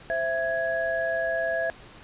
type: tone cluster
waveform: sine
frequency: 525 / 663 / 1666 Hz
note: C5 / E5 / G#6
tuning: +6 / +10 / +5 cents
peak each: -33 / -26 / -29 dBFS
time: 0.1-1.7 s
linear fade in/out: 0 ms
effects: pink hiss -48 dBFS RMS until 2.03 s + resampled to 8000 Hz